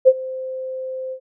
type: tone with ADSR envelope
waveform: sine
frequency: 520 Hz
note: C5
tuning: 11 cents flat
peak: -4 dBFS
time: 0.05-1.2 s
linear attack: 28 ms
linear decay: 48 ms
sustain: -21 dB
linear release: 79 ms
effects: none